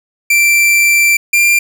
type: tone pair in turn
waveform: 45% pulse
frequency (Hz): 2349 / 2382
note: D7 / D7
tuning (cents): 0 / +24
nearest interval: unison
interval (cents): 24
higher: second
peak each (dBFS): -7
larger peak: neither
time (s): 0.3-1.17 / 1.33-1.59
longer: first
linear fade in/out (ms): 5
effects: none